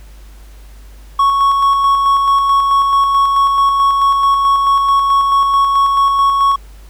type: tone with tremolo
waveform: triangle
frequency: 1108 Hz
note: C#6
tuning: 1 cent flat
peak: -6 dBFS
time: 1.19-6.56 s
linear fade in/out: 5 ms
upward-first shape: square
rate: 4.6 Hz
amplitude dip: 30%
effects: added 50 Hz sine -34 dBFS peak until 6.89 s + pink hiss -47 dBFS RMS until 6.89 s